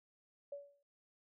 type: tone with exponential decay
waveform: sine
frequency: 569 Hz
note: C#5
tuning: 45 cents sharp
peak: -40 dBFS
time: 0.52-0.83 s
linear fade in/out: 5 ms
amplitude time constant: 66 ms
effects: none